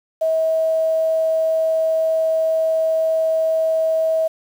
sine tone with quantisation, 643 Hz, E5, 43 cents flat, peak -15 dBFS, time 0.21-4.28 s, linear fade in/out 10 ms, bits 7, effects none

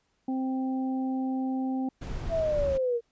harmonic tone, 261.6 Hz, C4, in tune, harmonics 1 / 2 / 3, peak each -27 / -43 / -38 dBFS, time 0.28-1.89 s, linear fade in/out 5 ms
brown noise, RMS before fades -34 dBFS, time 2.01-2.78 s, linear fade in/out 10 ms
sine linear sweep, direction down, 673 to 460 Hz, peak -24 dBFS, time 2.29-3.01 s, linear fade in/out 50 ms
effects pink hiss -73 dBFS RMS until 3.11 s + resampled to 16000 Hz

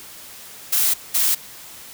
blue noise bursts at uneven times, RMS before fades -18 dBFS, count 2, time 0.72-0.94 / 1.14-1.35 s, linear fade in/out 10 ms, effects white hiss -40 dBFS RMS until 1.93 s

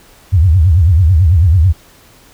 sine tone with vibrato, 85.6 Hz, F2, 34 cents flat, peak -5 dBFS, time 0.32-1.73 s, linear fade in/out 20 ms, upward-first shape triangle, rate 9.1 Hz, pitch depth 290 cents each way, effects pink hiss -44 dBFS RMS until 2.33 s

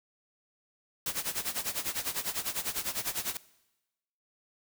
white noise with tremolo, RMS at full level -31 dBFS, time 1.06-3.37 s, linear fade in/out 2 ms, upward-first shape sine, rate 10 Hz, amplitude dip 85%, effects noise-tail reverb RT60 1.0 s tail -20 dB re dry

